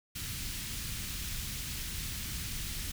pink band-stop noise, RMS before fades -38 dBFS, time 0.15-2.92 s, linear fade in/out 10 ms, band 160 to 2400 Hz, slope 12 dB/octave, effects none

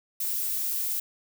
violet noise, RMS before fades -29 dBFS, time 0.2-1 s, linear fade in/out 5 ms, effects none

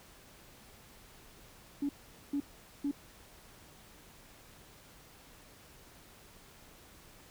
sine tone bursts, 284.1 Hz, C#4, 43 cents sharp, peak -29 dBFS, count 3, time 1.82-2.913 s, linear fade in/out 5 ms, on 71 ms, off 440 ms, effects tanh soft clip ceiling -25 dBFS + pink hiss -57 dBFS RMS until 7.3 s

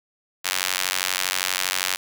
sawtooth tone with high-pass filter, 92.5 Hz, F#2, in tune, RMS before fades -25 dBFS, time 0.44-1.97 s, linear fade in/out 20 ms, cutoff 2000 Hz, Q 0.62, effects none

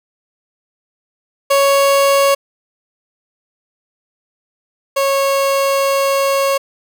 30% pulse tone pair in turn, 555 / 549.6 Hz, C#5 / C#5, +2 / -15 cents, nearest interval unison, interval 17 cents, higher first, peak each -7 / -10 dBFS, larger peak first, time 1.5-2.35 / 4.96-6.58 s, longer second, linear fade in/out 10 ms, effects none

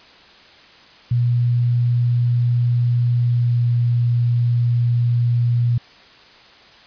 sine tone with pitch glide, 120.8 to 119.83 Hz, B2 to A#2, -38 to +48 cents, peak -14 dBFS, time 1.11-5.78 s, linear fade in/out 5 ms, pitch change -14 cents, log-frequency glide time 3.19-3.73 s, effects white hiss -46 dBFS RMS until 6.86 s + resampled to 11025 Hz

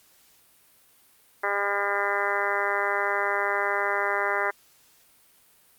harmonic tone, 201.4 Hz, G3, 47 cents sharp, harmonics 2 / 3 / 4 / 5 / 6 / 7 / 8 / 9 / 10, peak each -32 / -32 / -32 / -32 / -32 / -32 / -32 / -32 / -32 dBFS, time 1.43-4.51 s, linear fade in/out 10 ms, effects white hiss -59 dBFS RMS until 5.78 s + Opus 48 kbps

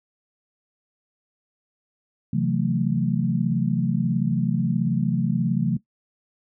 sine chord, F# half-diminished seventh, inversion second, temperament just, 133.2 / 166.5 / 185 / 222 Hz, C3 / E3 / F#3 / A3, +31 / +18 / 0 / +16 cents, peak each -25 dBFS, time 2.33-5.77 s, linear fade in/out 5 ms, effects noise-tail reverb RT60 0.1 s tail -17 dB re dry

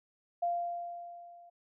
sine tone with level ramp, 694 Hz, F5, 11 cents flat, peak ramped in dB -27 to -53 dBFS, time 0.42-1.5 s, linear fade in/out 10 ms, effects none

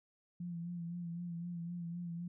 sine tone with vibrato, 171.9 Hz, F3, 27 cents flat, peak -39 dBFS, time 0.4-2.28 s, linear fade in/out 5 ms, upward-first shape sine, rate 3.9 Hz, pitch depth 40 cents each way, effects none

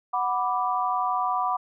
sine chord, B minor, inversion second, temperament equal, 740 / 987.8 / 1174.7 Hz, F#5 / B5 / D6, 0 / 0 / 0 cents, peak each -27 dBFS, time 0.13-1.57 s, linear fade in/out 10 ms, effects none

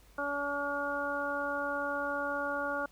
harmonic tone, 285.2 Hz, C#4, 49 cents sharp, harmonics 1 / 2 / 3 / 4 / 5, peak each -41 / -36 / -40 / -39 / -35 dBFS, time 0.18-2.86 s, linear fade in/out 5 ms, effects added 50 Hz sine -59 dBFS peak until 2.91 s + pink hiss -63 dBFS RMS until 2.91 s

